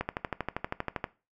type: click train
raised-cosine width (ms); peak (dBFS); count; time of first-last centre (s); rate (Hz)
0.5; -15; 14; 0.01-1.042; 12.6
effects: noise-tail reverb RT60 0.3 s tail -18 dB re dry